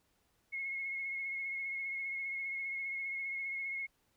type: tone with vibrato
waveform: sine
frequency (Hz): 2169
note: C#7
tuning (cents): -38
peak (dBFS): -36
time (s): 0.52-3.87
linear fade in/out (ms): 20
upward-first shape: sine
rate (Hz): 15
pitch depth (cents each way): 23
effects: pink hiss -75 dBFS RMS until 4.16 s